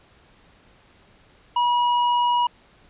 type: tone with hard clipping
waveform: triangle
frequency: 967 Hz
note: B5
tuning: 37 cents flat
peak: -19 dBFS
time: 1.56-2.47 s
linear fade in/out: 5 ms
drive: 11 dB
effects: pink hiss -55 dBFS RMS until 2.89 s + resampled to 8000 Hz

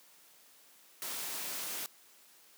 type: noise with amplitude modulation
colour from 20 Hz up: white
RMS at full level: -38 dBFS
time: 1.02-1.86 s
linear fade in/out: 0 ms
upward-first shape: sine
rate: 260 Hz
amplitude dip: 25%
effects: white hiss -61 dBFS RMS until 2.57 s + high-pass 200 Hz 12 dB/octave

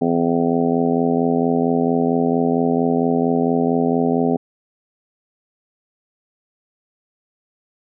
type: harmonic tone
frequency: 84.4 Hz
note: E2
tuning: 41 cents sharp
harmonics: 2 / 3 / 4 / 5 / 6 / 7 / 8 / 9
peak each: -24 / -18 / -28 / -21 / -28 / -30 / -27 / -26 dBFS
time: 0.01-4.37 s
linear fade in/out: 10 ms
effects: none

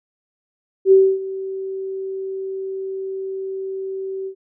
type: tone with ADSR envelope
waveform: sine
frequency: 384.1 Hz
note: G4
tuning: 35 cents flat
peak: -6 dBFS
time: 0.85-4.35 s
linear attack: 66 ms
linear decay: 270 ms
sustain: -18 dB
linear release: 83 ms
effects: none

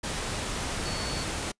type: tone in noise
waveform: sine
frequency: 4435 Hz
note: C#8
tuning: in tune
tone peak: -37 dBFS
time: 0.85-1.24 s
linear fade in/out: 10 ms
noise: pink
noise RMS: -32 dBFS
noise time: 0.03-1.52 s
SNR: -8 dB
effects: noise-tail reverb RT60 0.1 s tail -25 dB re dry + resampled to 22050 Hz

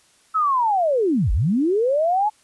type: linear two-way sweep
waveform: sine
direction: down then up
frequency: 1318.5 to 38.89 to 869 Hz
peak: -16 dBFS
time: 0.34-2.3 s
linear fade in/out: 20 ms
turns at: 1.32 s
effects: white hiss -57 dBFS RMS until 2.43 s + resampled to 24000 Hz

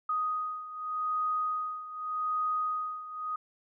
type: beating tone pair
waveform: sine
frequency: 1247 / 1247.84 Hz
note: D#6 / D#6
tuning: +3 / +5 cents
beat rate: 0.84 Hz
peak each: -31 / -35 dBFS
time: 0.09-3.36 s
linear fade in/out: 5 ms
effects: none

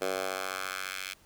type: tone with high-pass filter sweep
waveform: 10% pulse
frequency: 94.5 Hz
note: F#2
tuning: 37 cents sharp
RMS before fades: -35 dBFS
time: 0.01-1.14 s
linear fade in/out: 10 ms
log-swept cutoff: 480 to 2400 Hz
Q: 1.4
effects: pink hiss -61 dBFS RMS until 1.25 s

